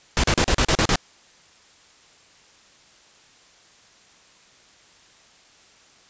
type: noise bursts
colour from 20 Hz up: pink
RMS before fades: -18 dBFS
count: 8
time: 0.17-0.957 s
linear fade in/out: 0 ms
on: 66 ms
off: 37 ms
effects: white hiss -53 dBFS RMS until 6.09 s + resampled to 16000 Hz